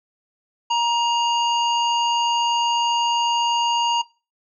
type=harmonic tone; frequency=943 Hz; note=A#5; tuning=20 cents sharp; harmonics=1 / 3 / 5 / 7; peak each=-18 / -24 / -33 / -34 dBFS; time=0.7-4.02 s; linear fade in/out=10 ms; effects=noise-tail reverb RT60 0.3 s tail -20 dB re dry